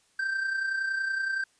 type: tone with amplitude modulation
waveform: triangle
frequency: 1566 Hz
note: G6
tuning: 2 cents flat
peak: -23 dBFS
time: 0.19-1.44 s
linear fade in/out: 5 ms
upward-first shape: sine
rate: 30.7 Hz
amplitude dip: 50%
effects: white hiss -66 dBFS RMS until 1.59 s + resampled to 22050 Hz